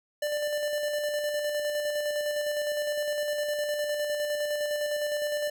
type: tone with tremolo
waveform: square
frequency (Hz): 592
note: D5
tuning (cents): +14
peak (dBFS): -27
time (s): 0.22-5.5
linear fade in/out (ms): 5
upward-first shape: square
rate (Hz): 9.8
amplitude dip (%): 30
effects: none